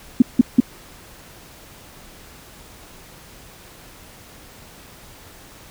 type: tone bursts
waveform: sine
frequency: 246.9 Hz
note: B3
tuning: in tune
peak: -5 dBFS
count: 3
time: 0.2-0.603 s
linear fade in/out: 5 ms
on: 21 ms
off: 170 ms
effects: pink hiss -44 dBFS RMS until 5.7 s